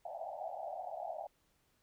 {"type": "band-pass noise", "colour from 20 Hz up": "pink", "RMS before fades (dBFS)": -43, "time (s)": [0.05, 1.27], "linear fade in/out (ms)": 5, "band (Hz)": [600, 820], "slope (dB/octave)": 96, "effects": ["pink hiss -75 dBFS RMS until 1.82 s"]}